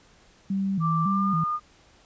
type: tone with vibrato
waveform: sine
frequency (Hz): 177.5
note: F3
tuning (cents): +28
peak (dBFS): -23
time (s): 0.5-1.44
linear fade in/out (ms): 5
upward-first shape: square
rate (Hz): 1.8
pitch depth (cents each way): 160
type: tone with pitch glide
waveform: sine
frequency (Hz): 1174.7 to 1218.2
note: D6 to D#6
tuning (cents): 0 to -37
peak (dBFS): -24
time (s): 0.8-1.6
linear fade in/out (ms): 50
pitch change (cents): +63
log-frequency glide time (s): 1.07-1.32
effects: pink hiss -57 dBFS RMS until 2.05 s + resampled to 16000 Hz